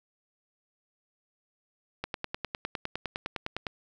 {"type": "click train", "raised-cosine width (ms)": 0.3, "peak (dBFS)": -16, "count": 17, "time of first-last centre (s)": [2.04, 3.668], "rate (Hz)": 9.83, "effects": []}